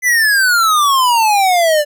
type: exponential sweep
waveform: square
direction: down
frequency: 2039 to 580 Hz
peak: -10 dBFS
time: 0.02-1.85 s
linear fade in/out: 50 ms
effects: none